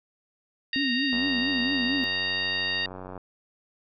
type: harmonic tone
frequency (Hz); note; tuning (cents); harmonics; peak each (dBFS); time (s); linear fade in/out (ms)
929; A#5; -6; 2 / 3 / 4 / 5; -29 / -31 / -32 / -33; 0.73-2.86; 2
type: tone with vibrato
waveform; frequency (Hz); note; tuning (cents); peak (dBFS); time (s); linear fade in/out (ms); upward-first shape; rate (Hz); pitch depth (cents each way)
sine; 261.6; C4; 0; -26; 0.76-2.04; 0; triangle; 4.4; 180
type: click train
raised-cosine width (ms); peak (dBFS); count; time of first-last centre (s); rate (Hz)
1; -25; 191; 1.13-3.177; 92.8
effects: none